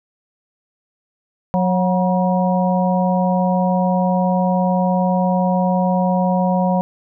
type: harmonic tone with a mistuned harmonic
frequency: 182.6 Hz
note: F#3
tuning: 23 cents flat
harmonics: 1 / 3 / 4 / 5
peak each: -16 / -21 / -22 / -23 dBFS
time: 1.54-6.81 s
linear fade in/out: 0 ms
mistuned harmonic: 5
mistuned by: +75 cents
effects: none